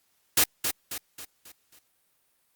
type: noise with echo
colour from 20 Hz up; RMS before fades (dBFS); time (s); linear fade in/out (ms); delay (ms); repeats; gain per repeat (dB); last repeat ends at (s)
white; -20; 0.37-0.44; 5; 270; 5; -7; 1.79
effects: white hiss -70 dBFS RMS until 2.55 s + Opus 48 kbps